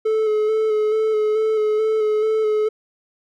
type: tone with vibrato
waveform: triangle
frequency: 432.4 Hz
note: A4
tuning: 30 cents flat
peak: -14 dBFS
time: 0.05-2.69 s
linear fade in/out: 10 ms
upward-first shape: square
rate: 2.3 Hz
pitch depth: 20 cents each way
effects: none